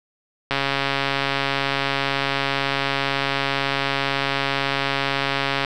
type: click train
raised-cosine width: 0.3 ms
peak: -5 dBFS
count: 710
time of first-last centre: 0.51-5.648 s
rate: 138 Hz
effects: none